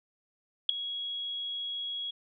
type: tone with ADSR envelope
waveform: sine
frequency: 3322 Hz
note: G#7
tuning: in tune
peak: -15 dBFS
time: 0.69-2.11 s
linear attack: 4 ms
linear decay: 4 ms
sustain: -18 dB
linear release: 9 ms
effects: none